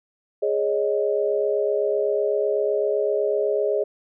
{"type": "chord", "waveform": "sine", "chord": "Ab suspended fourth", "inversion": "none", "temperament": "equal", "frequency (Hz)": [415.3, 554.4, 622.3], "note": ["Ab4", "Db5", "Eb5"], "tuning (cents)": [0, 0, 0], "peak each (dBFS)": [-22, -25, -25], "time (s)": [0.42, 3.84], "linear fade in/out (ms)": 10, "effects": []}